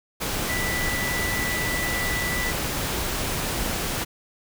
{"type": "tone in noise", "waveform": "sine", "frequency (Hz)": 1975.5, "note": "B6", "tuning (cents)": 0, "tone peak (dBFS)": -27, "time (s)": [0.48, 2.52], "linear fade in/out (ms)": 20, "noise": "pink", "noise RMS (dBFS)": -27, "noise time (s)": [0.2, 4.05], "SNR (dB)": -3, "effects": []}